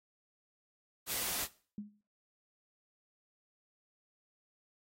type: noise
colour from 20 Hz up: white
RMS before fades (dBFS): -36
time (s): 1.06-1.48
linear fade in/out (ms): 50
type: tone with exponential decay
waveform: sine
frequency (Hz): 207.7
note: G#3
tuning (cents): 0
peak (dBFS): -36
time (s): 1.78-2.01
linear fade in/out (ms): 2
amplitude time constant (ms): 48
effects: noise-tail reverb RT60 0.4 s tail -18 dB re dry + AAC 48 kbps